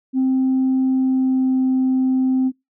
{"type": "tone with pitch glide", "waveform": "sine", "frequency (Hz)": [261.7, 260], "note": ["C4", "C4"], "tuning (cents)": [0, -11], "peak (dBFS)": -13, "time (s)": [0.13, 2.52], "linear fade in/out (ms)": 50, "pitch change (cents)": -11, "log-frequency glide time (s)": [0.86, 1.6], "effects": ["noise-tail reverb RT60 0.2 s tail -24 dB re dry", "tanh soft clip ceiling -12 dBFS"]}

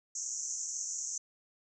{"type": "band-pass noise", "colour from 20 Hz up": "pink", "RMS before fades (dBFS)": -38, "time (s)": [0.15, 1.18], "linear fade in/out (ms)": 5, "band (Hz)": [5900, 7300], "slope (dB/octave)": 96, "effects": []}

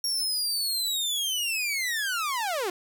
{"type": "linear sweep", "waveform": "sawtooth", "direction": "down", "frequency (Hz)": [5588, 338.8], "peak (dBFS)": -23, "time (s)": [0.04, 2.7], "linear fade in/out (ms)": 2, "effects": []}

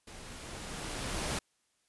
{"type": "noise with level ramp", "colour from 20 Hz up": "pink", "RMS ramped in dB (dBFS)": [-49, -33], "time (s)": [0.07, 1.39], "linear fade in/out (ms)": 5, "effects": ["white hiss -75 dBFS RMS until 1.88 s", "resampled to 24000 Hz"]}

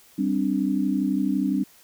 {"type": "chord", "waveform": "sine", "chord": "G suspended fourth", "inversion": "none", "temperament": "equal", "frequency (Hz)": [196, 261.6, 293.7], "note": ["G3", "C4", "D4"], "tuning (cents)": [0, 0, 0], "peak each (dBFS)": -25, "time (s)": [0.18, 1.64], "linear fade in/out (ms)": 10, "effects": ["white hiss -54 dBFS RMS until 1.83 s"]}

